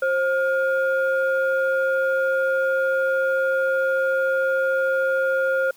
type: tone pair together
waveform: sine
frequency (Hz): 531 / 1417.6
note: C5 / F6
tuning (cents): +25 / +25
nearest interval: octave + perfect fourth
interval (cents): 1700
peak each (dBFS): -19 / -22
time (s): 0.02-5.71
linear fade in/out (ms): 5
effects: tanh soft clip ceiling -12 dBFS + white hiss -53 dBFS RMS until 5.76 s